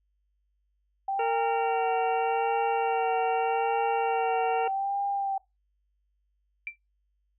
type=tone with vibrato; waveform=sine; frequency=778 Hz; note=G5; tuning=13 cents flat; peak=-26 dBFS; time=1.08-5.38 s; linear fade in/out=5 ms; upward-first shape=sine; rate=0.82 Hz; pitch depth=51 cents each way
type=harmonic tone; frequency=459.9 Hz; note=A#4; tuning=23 cents flat; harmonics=1 / 2 / 3 / 4 / 5 / 6; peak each=-28 / -34 / -37 / -46 / -43 / -39 dBFS; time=1.19-4.68 s; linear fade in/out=5 ms
type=tone with exponential decay; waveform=sine; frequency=2349 Hz; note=D7; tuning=in tune; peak=-28 dBFS; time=6.67-6.76 s; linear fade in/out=1 ms; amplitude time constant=18 ms
effects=noise-tail reverb RT60 0.2 s tail -21 dB re dry + added 50 Hz sine -70 dBFS peak until 7.38 s